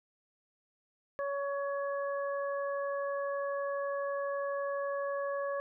harmonic tone, 561 Hz, C#5, 21 cents sharp, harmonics 1 / 2 / 3, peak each -33 / -39 / -43 dBFS, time 1.19-5.6 s, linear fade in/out 0 ms, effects none

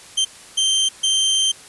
sawtooth tone bursts at uneven times, 3136 Hz, G7, in tune, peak -12 dBFS, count 3, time 0.17-0.25 / 0.57-0.89 / 1.03-1.52 s, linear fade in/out 10 ms, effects white hiss -42 dBFS RMS until 1.68 s + resampled to 24000 Hz

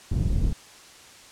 pink low-pass noise, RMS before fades -23 dBFS, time 0.11-0.53 s, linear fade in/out 5 ms, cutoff 160 Hz, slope 12 dB/octave, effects white hiss -48 dBFS RMS until 1.31 s + low-pass 8000 Hz 12 dB/octave

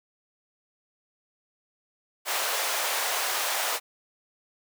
pink high-pass noise, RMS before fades -28 dBFS, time 2.25-3.8 s, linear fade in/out 50 ms, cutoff 570 Hz, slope 24 dB/octave, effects none

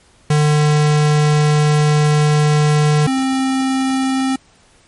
square tone pair in turn, 150 / 264.4 Hz, D3 / C4, +37 / +18 cents, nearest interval minor seventh, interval 981 cents, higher second, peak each -11 / -15 dBFS, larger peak first, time 0.3-3.07 / 3.07-4.36 s, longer first, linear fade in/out 5 ms, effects pink hiss -51 dBFS RMS until 4.87 s + MP3 48 kbps

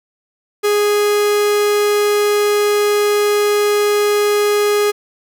45% pulse tone, 414.3 Hz, G#4, 4 cents flat, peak -12 dBFS, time 0.63-4.92 s, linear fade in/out 20 ms, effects none

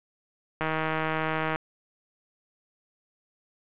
click train, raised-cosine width 0.5 ms, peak -13 dBFS, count 151, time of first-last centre 0.61-1.559 s, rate 158 Hz, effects resampled to 8000 Hz + 7-bit

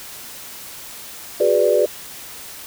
sine chord, G# half-diminished seventh, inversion third, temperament equal, 370 / 415.3 / 493.9 / 587.3 Hz, F#4 / G#4 / B4 / D5, 0 / 0 / 0 / 0 cents, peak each -21 / -19 / -18 / -17 dBFS, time 1.4-1.86 s, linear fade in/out 5 ms, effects white hiss -36 dBFS RMS until 2.66 s

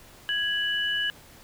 sine tone pair together, 1661.2 / 2960 Hz, G#6 / F#7, 0 / 0 cents, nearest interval minor seventh, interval 1000 cents, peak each -27 dBFS, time 0.29-1.1 s, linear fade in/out 0 ms, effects pink hiss -51 dBFS RMS until 1.43 s

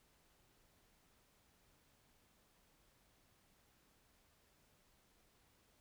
silence, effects pink hiss -73 dBFS RMS until 5.8 s

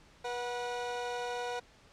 30% pulse tone pair together, 485.3 / 733.9 Hz, B4 / F#5, -30 / -14 cents, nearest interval perfect fifth, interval 716 cents, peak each -34 / -36 dBFS, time 0.24-1.6 s, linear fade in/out 10 ms, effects pink hiss -60 dBFS RMS until 1.92 s + low-pass 6000 Hz 12 dB/octave

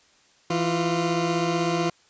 20% pulse tone pair together, 166.4 / 348.8 Hz, E3 / F4, +17 / -2 cents, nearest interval octave + minor second, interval 1281 cents, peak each -20 dBFS, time 0.5-1.9 s, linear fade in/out 5 ms, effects white hiss -59 dBFS RMS until 2.09 s + resampled to 16000 Hz

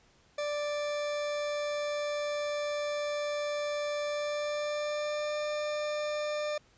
40% pulse tone with pitch glide, 588 to 597.9 Hz, D5 to D5, +2 to +31 cents, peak -30 dBFS, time 0.38-6.58 s, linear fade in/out 5 ms, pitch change +29 cents, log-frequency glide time 4.05-5.37 s, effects pink hiss -64 dBFS RMS until 6.77 s + resampled to 16000 Hz

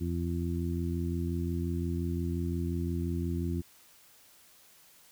harmonic tone, 85.7 Hz, F2, 32 cents flat, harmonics 1 / 2 / 3 / 4, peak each -32 / -35 / -37 / -38 dBFS, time 0-3.62 s, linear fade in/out 20 ms, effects white hiss -59 dBFS RMS until 5.11 s

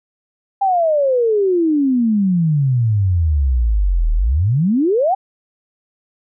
sine exponential two-way sweep, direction down then up, 806 to 37.6 to 806 Hz, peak -12 dBFS, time 0.61-5.15 s, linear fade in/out 10 ms, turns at 4.13 s, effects none

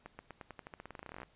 accelerating click train, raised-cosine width 0.5 ms, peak -30 dBFS, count 23, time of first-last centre 0.06-1.232 s, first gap 130 ms, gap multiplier 0.9, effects pink hiss -68 dBFS RMS until 1.35 s + resampled to 8000 Hz

